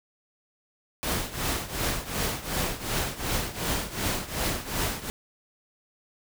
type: noise with tremolo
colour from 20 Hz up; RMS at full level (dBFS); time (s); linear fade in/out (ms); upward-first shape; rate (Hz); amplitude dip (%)
pink; -26; 1.03-5.1; 0; triangle; 2.7; 85
effects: none